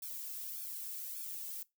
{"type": "noise with flanger", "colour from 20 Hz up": "violet", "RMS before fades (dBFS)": -43, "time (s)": [0.02, 1.63], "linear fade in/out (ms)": 5, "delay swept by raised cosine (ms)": [1, 2.1], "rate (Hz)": 1.7, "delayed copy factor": -1, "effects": ["noise-tail reverb RT60 0.2 s tail -21 dB re dry"]}